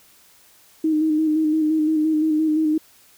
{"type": "tone with vibrato", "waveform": "sine", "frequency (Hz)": 311.1, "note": "D#4", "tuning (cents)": 0, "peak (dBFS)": -16, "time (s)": [0.84, 2.78], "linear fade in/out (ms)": 5, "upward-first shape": "square", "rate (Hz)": 5.8, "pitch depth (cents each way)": 28, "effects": ["white hiss -53 dBFS RMS until 3.17 s"]}